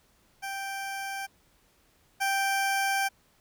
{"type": "tone pair in turn", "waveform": "20% pulse", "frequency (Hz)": [784, 784], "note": ["G5", "G5"], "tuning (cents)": [0, 0], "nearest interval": "unison", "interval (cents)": 0, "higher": "neither", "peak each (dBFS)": [-28, -20], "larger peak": "second", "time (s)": [[0.42, 1.27], [2.2, 3.09]], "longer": "second", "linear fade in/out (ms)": 20, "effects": ["pink hiss -65 dBFS RMS until 3.4 s"]}